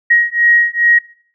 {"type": "beating tone pair", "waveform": "sine", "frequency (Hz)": [1888, 1890.4], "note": ["A#6", "A#6"], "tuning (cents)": [22, 24], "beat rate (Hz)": 2.4, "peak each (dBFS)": -12, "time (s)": [0.1, 0.99], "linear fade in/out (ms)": 10, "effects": ["noise-tail reverb RT60 0.5 s tail -20 dB re dry"]}